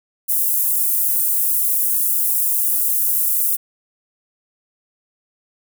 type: high-pass noise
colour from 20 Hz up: pink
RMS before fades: -18 dBFS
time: 0.28-3.57 s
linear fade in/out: 20 ms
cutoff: 11000 Hz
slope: 24 dB/octave
effects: none